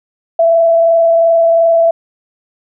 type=tone with frequency modulation; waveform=sine; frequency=666 Hz; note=E5; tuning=18 cents sharp; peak=-6 dBFS; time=0.39-1.91 s; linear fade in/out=5 ms; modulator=22.8 Hz; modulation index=0.32; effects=none